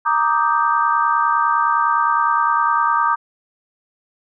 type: chord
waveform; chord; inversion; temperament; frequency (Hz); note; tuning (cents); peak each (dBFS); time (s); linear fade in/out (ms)
sine; Eb major seventh; second; equal; 932.3 / 1174.7 / 1244.5 / 1568; Bb5 / D6 / Eb6 / G6; 0 / 0 / 0 / 0; -19 / -18 / -20 / -23; 0.05-3.16; 20
effects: none